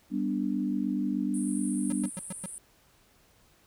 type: chord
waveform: sine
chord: G major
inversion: none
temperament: equal with one note detuned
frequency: 197.36 / 246.9 / 293.7 Hz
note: G3 / B3 / D4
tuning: +12 / 0 / 0 cents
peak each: -31 dBFS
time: 0.1-2.1 s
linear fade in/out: 50 ms
type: band-pass noise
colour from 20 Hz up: pink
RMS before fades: -42 dBFS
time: 1.34-2.58 s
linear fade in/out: 0 ms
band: 8900 to 10000 Hz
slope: 96 dB/octave
type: tone bursts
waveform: square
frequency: 185 Hz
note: F#3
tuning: in tune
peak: -35 dBFS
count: 5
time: 1.9-2.46 s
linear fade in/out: 2 ms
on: 24 ms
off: 110 ms
effects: pink hiss -63 dBFS RMS until 3.66 s